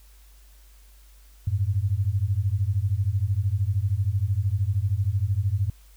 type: beating tone pair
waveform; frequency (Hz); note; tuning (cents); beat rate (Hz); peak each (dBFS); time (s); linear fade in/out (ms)
sine; 92.5 / 105.5; F#2 / G#2; 0 / +28; 13; -24; 1.47-5.7; 5
effects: added 50 Hz sine -49 dBFS peak until 5.96 s + white hiss -59 dBFS RMS until 5.96 s